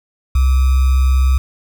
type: tone with sample-and-hold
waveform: sine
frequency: 65.41 Hz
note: C2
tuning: in tune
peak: -9 dBFS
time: 0.35-1.38 s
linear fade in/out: 5 ms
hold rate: 1225 Hz
effects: none